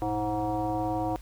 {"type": "tone with frequency modulation", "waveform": "sine", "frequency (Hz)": 527, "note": "C5", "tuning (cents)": 12, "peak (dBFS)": -26, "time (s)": [0.02, 1.16], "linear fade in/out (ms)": 0, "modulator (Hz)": 207, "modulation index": 1.8, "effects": ["added 50 Hz sine -41 dBFS peak until 1.21 s", "pink hiss -55 dBFS RMS until 1.21 s"]}